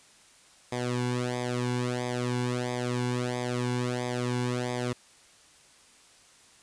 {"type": "tone with flanger", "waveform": "sawtooth", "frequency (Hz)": 123.47, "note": "B2", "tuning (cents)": 0, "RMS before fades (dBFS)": -30, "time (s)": [0.72, 4.93], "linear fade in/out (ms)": 5, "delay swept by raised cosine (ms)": [0.7, 1.61], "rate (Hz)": 1.5, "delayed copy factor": -0.9, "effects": ["white hiss -57 dBFS RMS until 6.62 s", "resampled to 22050 Hz"]}